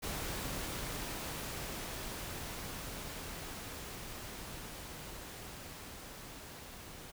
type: noise with level ramp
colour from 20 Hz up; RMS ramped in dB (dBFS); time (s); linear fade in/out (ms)
pink; -39 to -50; 0.02-7.12; 20
effects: none